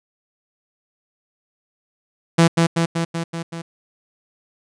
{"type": "tone with echo", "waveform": "sawtooth", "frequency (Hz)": 166.8, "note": "E3", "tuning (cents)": 21, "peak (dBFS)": -6, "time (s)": [2.38, 2.48], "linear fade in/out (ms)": 10, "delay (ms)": 190, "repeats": 6, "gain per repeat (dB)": -3, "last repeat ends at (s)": 3.62, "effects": ["resampled to 22050 Hz"]}